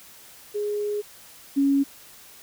sine tone pair in turn, 415.3 / 277.7 Hz, G#4 / C#4, 0 / +3 cents, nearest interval perfect fifth, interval 697 cents, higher first, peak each -24 / -17 dBFS, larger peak second, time 0.54-1.02 / 1.56-1.84 s, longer first, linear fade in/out 20 ms, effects white hiss -48 dBFS RMS until 2.42 s

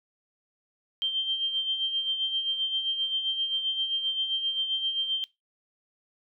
sine tone with tremolo, 3151 Hz, G7, 8 cents sharp, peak -23 dBFS, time 1.02-5.24 s, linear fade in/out 0 ms, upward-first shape sine, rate 7.6 Hz, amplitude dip 55%, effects noise-tail reverb RT60 0.2 s tail -20 dB re dry

